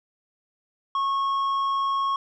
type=tone with tanh clipping; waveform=sine; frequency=1096 Hz; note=C#6; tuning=20 cents flat; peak=-23 dBFS; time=0.95-2.16 s; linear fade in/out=2 ms; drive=6 dB; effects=none